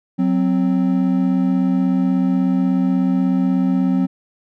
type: tone pair together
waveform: triangle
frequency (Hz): 185.17 / 261.6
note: F#3 / C4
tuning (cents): +2 / 0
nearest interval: tritone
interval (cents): 598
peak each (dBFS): -15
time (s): 0.18-4.07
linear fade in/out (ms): 20
effects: none